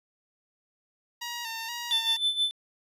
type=tone with vibrato; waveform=10% pulse; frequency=929 Hz; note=A#5; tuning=6 cents flat; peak=-25 dBFS; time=1.21-2.17 s; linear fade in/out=10 ms; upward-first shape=square; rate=2.1 Hz; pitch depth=43 cents each way
type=tone with tremolo; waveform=triangle; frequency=3520 Hz; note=A7; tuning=in tune; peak=-20 dBFS; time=1.91-2.51 s; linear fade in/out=0 ms; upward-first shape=sine; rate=6.3 Hz; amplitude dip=75%
effects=resampled to 32000 Hz